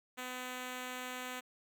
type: tone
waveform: 5% pulse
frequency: 252.3 Hz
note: B3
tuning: 37 cents sharp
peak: -29 dBFS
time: 0.17-1.41 s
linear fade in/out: 20 ms
effects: none